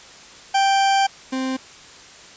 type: tone pair in turn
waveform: 40% pulse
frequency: 784 / 261.6 Hz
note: G5 / C4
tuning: 0 / 0 cents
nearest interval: octave + perfect fifth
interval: 1900 cents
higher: first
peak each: -14 / -21 dBFS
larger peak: first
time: 0.54-1.07 / 1.32-1.57 s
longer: first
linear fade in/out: 10 ms
effects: white hiss -43 dBFS RMS until 2.36 s + resampled to 16000 Hz